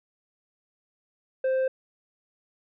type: tone with tanh clipping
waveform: sine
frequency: 523.3 Hz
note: C5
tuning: in tune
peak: -23 dBFS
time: 1.44-1.68 s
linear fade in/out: 5 ms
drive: 5 dB
effects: none